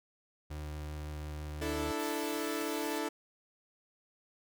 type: tone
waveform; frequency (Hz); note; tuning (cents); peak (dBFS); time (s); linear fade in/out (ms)
35% pulse; 75.5; D2; +48; -37; 0.5-1.92; 10
type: chord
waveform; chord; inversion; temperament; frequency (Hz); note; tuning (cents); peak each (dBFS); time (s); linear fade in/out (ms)
sawtooth; D suspended second; none; equal; 293.7 / 329.6 / 440; D4 / E4 / A4; 0 / 0 / 0; -34; 1.61-3.09; 10
type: noise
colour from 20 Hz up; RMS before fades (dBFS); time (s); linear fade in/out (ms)
white; -47; 1.99-2.99; 10
effects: none